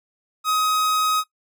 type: tone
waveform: 45% pulse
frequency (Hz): 1262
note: D#6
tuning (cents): +24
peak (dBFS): -18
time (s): 0.44-1.24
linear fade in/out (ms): 50
effects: noise-tail reverb RT60 0.1 s tail -18 dB re dry